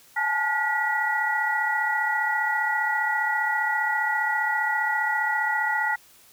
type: tone cluster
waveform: sine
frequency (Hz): 840 / 875 / 1433 / 1936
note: G#5 / A5 / F6 / B6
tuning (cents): +19 / -10 / +44 / -35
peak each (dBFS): -30 / -28 / -28 / -25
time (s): 0.16-5.96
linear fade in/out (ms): 10
effects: white hiss -54 dBFS RMS until 6.32 s